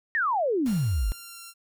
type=exponential sweep; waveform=sine; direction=down; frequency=1900 to 42.31 Hz; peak=-22 dBFS; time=0.15-1.12 s; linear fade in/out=0 ms
type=tone with pitch glide; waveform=5% pulse; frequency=1396.9 to 1370.5 Hz; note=F6 to F6; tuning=0 to -33 cents; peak=-30 dBFS; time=0.65-1.54 s; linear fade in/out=50 ms; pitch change=-33 cents; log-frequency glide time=1.01-1.41 s
type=noise with exponential decay; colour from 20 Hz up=pink; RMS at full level=-40 dBFS; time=0.66-1.4 s; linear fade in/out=1 ms; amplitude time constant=160 ms
effects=none